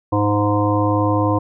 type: harmonic tone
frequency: 103.5 Hz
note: G#2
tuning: 5 cents flat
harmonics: 1 / 3 / 5 / 7 / 9 / 10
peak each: -19 / -19 / -22 / -26 / -25 / -23 dBFS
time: 0.12-1.39 s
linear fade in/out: 10 ms
effects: none

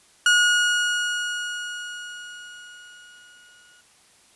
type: tone with exponential decay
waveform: 30% pulse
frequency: 1446 Hz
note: F#6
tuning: 40 cents flat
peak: -11 dBFS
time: 0.26-3.81 s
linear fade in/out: 2 ms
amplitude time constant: 770 ms
effects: white hiss -56 dBFS RMS until 4.35 s + resampled to 24000 Hz

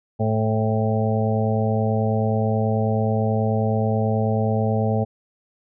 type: harmonic tone with a mistuned harmonic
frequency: 109.3 Hz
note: A2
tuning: 11 cents flat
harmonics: 1 / 2 / 4 / 5 / 6 / 7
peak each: -21 / -24 / -27 / -28 / -29 / -29 dBFS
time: 0.19-5.05 s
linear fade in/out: 20 ms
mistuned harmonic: 7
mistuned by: +39 cents
effects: none

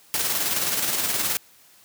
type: noise with tremolo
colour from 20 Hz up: white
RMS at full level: -23 dBFS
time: 0.14-1.37 s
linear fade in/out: 0 ms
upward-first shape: square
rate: 19 Hz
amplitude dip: 35%
effects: white hiss -54 dBFS RMS until 1.84 s + high-pass 80 Hz 12 dB/octave

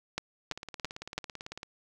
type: two click trains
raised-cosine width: 0.2 ms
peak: -14 / -23 dBFS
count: 4 / 21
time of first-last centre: 0.18-1.18 / 0.52-1.631 s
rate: 3 / 18 Hz
effects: none

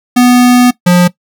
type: tone pair in turn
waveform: square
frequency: 246.9 / 177.47 Hz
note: B3 / F3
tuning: 0 / +28 cents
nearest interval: tritone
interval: 572 cents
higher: first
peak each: -4 dBFS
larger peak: neither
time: 0.16-0.71 / 0.86-1.08 s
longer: first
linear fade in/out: 10 ms
effects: noise-tail reverb RT60 0.1 s tail -18 dB re dry

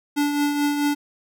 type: tone with tremolo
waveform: square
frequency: 290.4 Hz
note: D4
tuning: 19 cents flat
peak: -18 dBFS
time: 0.16-0.95 s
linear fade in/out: 20 ms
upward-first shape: triangle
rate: 4.6 Hz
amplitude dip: 50%
effects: none

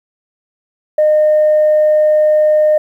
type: tone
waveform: sine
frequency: 611 Hz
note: D#5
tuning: 32 cents flat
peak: -6 dBFS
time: 0.98-2.78 s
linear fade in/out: 5 ms
effects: tanh soft clip ceiling -4 dBFS + 8-bit

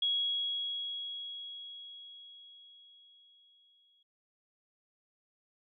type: tone with exponential decay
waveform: sine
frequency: 3322 Hz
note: G#7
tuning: in tune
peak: -27 dBFS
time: 0.02-4.03 s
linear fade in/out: 5 ms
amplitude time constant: 870 ms
effects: none

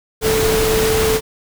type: tone in noise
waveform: sine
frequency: 440 Hz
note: A4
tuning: in tune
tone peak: -15 dBFS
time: 0.21-1.21 s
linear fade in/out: 50 ms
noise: pink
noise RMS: -19 dBFS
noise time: 0.21-1.21 s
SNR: +1 dB
effects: none

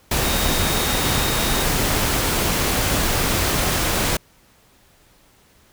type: tone in noise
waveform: sine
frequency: 3729 Hz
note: A#7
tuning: in tune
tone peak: -29 dBFS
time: 0.24-1.63 s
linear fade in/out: 5 ms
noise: pink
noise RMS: -20 dBFS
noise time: 0.11-4.17 s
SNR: -12 dB
effects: pink hiss -55 dBFS RMS until 5.72 s

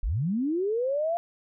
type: linear sweep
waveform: sine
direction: up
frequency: 31.8 to 698.5 Hz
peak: -24 dBFS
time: 0.03-1.17 s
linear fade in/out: 0 ms
effects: none

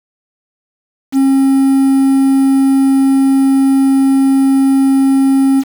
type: tone with quantisation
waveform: triangle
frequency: 269.9 Hz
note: C#4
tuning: 46 cents flat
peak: -5 dBFS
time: 1.12-5.64 s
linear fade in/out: 50 ms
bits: 5
effects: none

